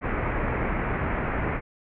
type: low-pass noise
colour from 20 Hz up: pink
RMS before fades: -27 dBFS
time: 0.01-1.61 s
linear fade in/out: 50 ms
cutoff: 2300 Hz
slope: 48 dB/octave
effects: none